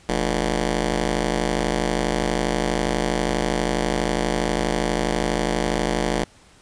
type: ring-modulated tone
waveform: 10% pulse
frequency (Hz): 129.9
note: C3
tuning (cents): -12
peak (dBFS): -9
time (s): 0.09-6.24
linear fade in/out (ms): 0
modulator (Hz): 91.1
effects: pink hiss -52 dBFS RMS until 6.61 s + resampled to 22050 Hz